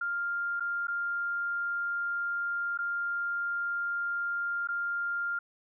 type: tone with dropouts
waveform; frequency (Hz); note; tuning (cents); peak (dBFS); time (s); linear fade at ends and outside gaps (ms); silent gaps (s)
sine; 1399; F6; +3; -29; 0.01-5.39; 5; 0.598-0.605 / 0.871-0.881 / 2.776-2.787 / 4.674-4.686
effects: none